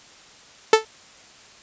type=tone with exponential decay; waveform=sawtooth; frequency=440 Hz; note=A4; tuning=in tune; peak=-3 dBFS; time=0.73-0.85 s; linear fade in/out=2 ms; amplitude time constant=26 ms; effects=white hiss -48 dBFS RMS until 1.62 s + resampled to 16000 Hz